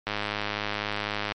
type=click train; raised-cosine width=0.3 ms; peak=-12 dBFS; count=131; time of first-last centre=0.07-1.32 s; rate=104 Hz; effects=MP3 48 kbps